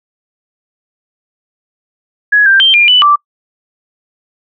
sine tone with pitch steps, 1676 / 1579 / 3146 / 2403 / 2983 / 1170 Hz, G#6 / G6 / G7 / D7 / F#7 / D6, +15 / +12 / +6 / +39 / +13 / -7 cents, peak -4 dBFS, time 2.32-3.16 s, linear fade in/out 10 ms, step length 140 ms, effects noise-tail reverb RT60 0.1 s tail -26 dB re dry

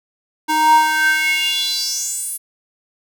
square tone with high-pass filter sweep, 311.1 Hz, D#4, in tune, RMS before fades -17 dBFS, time 0.48-2.38 s, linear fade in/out 20 ms, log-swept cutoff 630 to 11000 Hz, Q 5.6, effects none

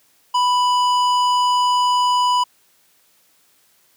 triangle tone with hard clipping, 990 Hz, B5, 4 cents sharp, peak -16 dBFS, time 0.34-2.44 s, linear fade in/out 10 ms, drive 16 dB, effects white hiss -58 dBFS RMS until 3.96 s + high-pass 100 Hz 12 dB/octave

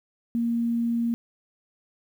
sine tone, 233.7 Hz, A#3, 5 cents sharp, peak -22 dBFS, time 0.35-1.14 s, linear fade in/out 0 ms, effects 9-bit

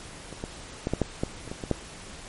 clicks, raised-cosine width 2 ms, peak -25 / -19 / -13 / -11 / -9 / -12 / -27 / -20 / -19 / -9 dBFS, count 10, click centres 0.327 / 0.439 / 0.871 / 0.936 / 1.017 / 1.235 / 1.477 / 1.515 / 1.638 / 1.713 s, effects pink hiss -43 dBFS RMS until 2.28 s + MP3 48 kbps

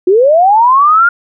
sine linear sweep, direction up, 346.7 to 1430 Hz, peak -4 dBFS, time 0.07-1.09 s, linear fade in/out 5 ms, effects none

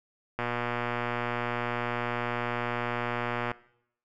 click train, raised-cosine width 0.5 ms, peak -15 dBFS, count 376, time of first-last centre 0.39-3.515 s, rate 120 Hz, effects noise-tail reverb RT60 0.7 s tail -20 dB re dry

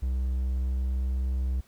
triangle tone with pitch glide, 64 to 64.37 Hz, C2 to C2, -38 to -28 cents, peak -23 dBFS, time 0.02-1.61 s, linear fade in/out 10 ms, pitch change +10 cents, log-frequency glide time 0.42-1.15 s, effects pink hiss -61 dBFS RMS until 1.67 s

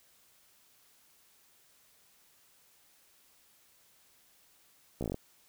slowing click train, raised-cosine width 2 ms, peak -22 dBFS, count 8, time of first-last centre 5.01-5.144 s, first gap 15 ms, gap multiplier 1.08, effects white hiss -65 dBFS RMS until 5.48 s

